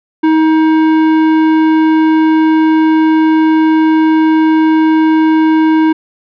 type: tone with tanh clipping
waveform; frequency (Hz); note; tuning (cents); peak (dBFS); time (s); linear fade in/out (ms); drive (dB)
sine; 316.4; D#4; +29; -8; 0.23-5.93; 10; 14
effects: none